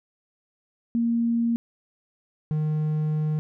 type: tone pair in turn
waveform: sine / triangle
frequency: 233.1 / 153.58 Hz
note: A#3 / D#3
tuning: 0 / -22 cents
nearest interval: perfect fifth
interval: 722 cents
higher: first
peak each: -20 dBFS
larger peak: neither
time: 0.95-1.56 / 2.51-3.39 s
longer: second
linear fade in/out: 0 ms
effects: none